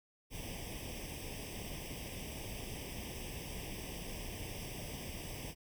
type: noise with comb filter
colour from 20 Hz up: pink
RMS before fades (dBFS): -44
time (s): 0.3-5.55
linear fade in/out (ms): 50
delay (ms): 0.36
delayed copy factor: +1
effects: none